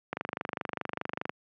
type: click train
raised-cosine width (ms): 0.5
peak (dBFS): -16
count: 30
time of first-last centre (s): 0.13-1.295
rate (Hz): 24.9
effects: high-pass 150 Hz 12 dB/octave